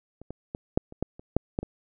clicks, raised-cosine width 2 ms, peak -30 / -23 / -19 / -7 / -30 / -13 / -30 / -7 / -13 / -21 dBFS, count 10, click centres 0.216 / 0.306 / 0.549 / 0.775 / 0.924 / 1.026 / 1.195 / 1.366 / 1.589 / 1.63 s, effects none

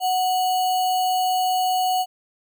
sine tone with sample-and-hold, 740 Hz, F#5, in tune, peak -18 dBFS, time 0-2.06 s, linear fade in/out 50 ms, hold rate 3675 Hz, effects none

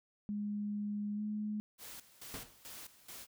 sine tone with pitch glide, 206.9 to 211.2 Hz, G#3 to G#3, -6 to +29 cents, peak -35 dBFS, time 0.29-1.6 s, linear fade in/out 0 ms, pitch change +35 cents, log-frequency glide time 1.15-1.21 s
white noise with tremolo, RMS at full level -49 dBFS, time 1.78-3.27 s, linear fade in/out 50 ms, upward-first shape square, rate 2.3 Hz, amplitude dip 80%
pink noise with exponential decay, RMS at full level -42 dBFS, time 2.34-2.63 s, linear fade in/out 1 ms, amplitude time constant 63 ms
effects none

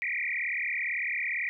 sine tone with frequency modulation, 2153 Hz, C7, 49 cents sharp, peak -28 dBFS, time 0.02-1.49 s, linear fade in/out 0 ms, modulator 37.9 Hz, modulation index 7, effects none

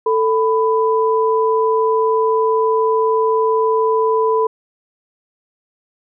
sine tone pair together, 443 / 996 Hz, A4 / B5, +12 / +14 cents, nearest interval octave + major second, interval 1402 cents, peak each -14 / -17 dBFS, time 0.06-4.47 s, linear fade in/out 5 ms, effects none

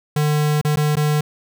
square tone with dropouts, 150 Hz, D3, 37 cents sharp, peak -16 dBFS, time 0.16-1.21 s, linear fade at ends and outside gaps 5 ms, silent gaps 0.614-0.648 / 0.76-0.77 / 0.956-0.968 s, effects none

